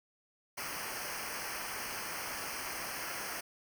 pink noise with comb filter, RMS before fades -40 dBFS, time 0.57-3.41 s, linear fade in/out 10 ms, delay 0.27 ms, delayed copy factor -0.9, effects none

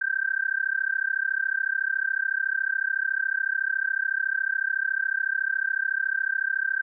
sine tone with amplitude modulation, 1568 Hz, G6, in tune, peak -19 dBFS, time 0.01-6.82 s, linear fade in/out 10 ms, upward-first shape sine, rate 33.9 Hz, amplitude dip 100%, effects none

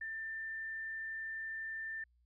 sine tone, 1786 Hz, A6, 25 cents sharp, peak -39 dBFS, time 0.01-2.04 s, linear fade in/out 5 ms, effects added 60 Hz sine -68 dBFS peak until 2.25 s

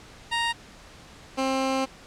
15% pulse tone pair in turn, 932.3 / 265.4 Hz, A#5 / C4, 0 / +25 cents, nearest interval octave + minor seventh, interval 2175 cents, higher first, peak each -17 dBFS, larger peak neither, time 0.31-0.53 / 1.37-1.86 s, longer second, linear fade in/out 20 ms, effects pink hiss -48 dBFS RMS until 2.06 s + low-pass 7000 Hz 12 dB/octave

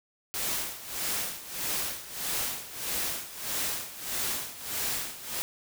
white noise with tremolo, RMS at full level -30 dBFS, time 0.34-5.42 s, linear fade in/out 0 ms, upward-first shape sine, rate 1.6 Hz, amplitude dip 80%, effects none

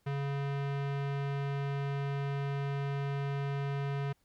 square tone with low-pass filter, 140 Hz, C#3, 18 cents sharp, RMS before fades -34 dBFS, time 0.06-4.13 s, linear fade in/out 10 ms, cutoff 2600 Hz, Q 0.92, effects pink hiss -74 dBFS RMS until 4.24 s

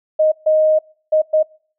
sine tone bursts at uneven times, 622.3 Hz, D#5, in tune, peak -10 dBFS, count 4, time 0.19-0.32 / 0.46-0.79 / 1.12-1.22 / 1.33-1.43 s, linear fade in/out 10 ms, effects noise-tail reverb RT60 0.5 s tail -26 dB re dry

